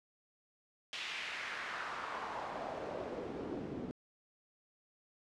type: noise with band-pass filter sweep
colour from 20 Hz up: pink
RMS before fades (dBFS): -42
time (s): 0.93-3.91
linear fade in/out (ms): 0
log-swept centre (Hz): 3000 to 240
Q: 1.9
effects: low-pass 7000 Hz 12 dB/octave